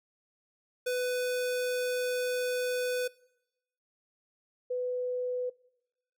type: tone pair in turn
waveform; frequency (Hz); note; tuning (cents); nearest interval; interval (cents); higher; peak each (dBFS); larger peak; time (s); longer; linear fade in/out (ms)
square / sine; 498.5 / 498.5; B4 / B4; +16 / +16; unison; 0; neither; -29 / -29; neither; 0.86-3.08 / 4.7-5.5; first; 10
effects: noise-tail reverb RT60 0.9 s tail -23 dB re dry